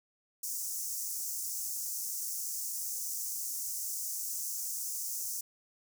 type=high-pass noise; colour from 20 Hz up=pink; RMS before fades=-37 dBFS; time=0.43-5.41 s; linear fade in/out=5 ms; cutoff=5700 Hz; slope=48 dB/octave; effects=none